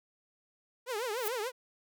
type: tone with vibrato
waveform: sawtooth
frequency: 462 Hz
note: A#4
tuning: 16 cents flat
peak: -29 dBFS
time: 0.86-1.52 s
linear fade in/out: 50 ms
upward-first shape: triangle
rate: 6.8 Hz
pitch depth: 250 cents each way
type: noise with exponential growth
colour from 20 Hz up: violet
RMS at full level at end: -32 dBFS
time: 1.13-1.28 s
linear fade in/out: 1 ms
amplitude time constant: 32 ms
effects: none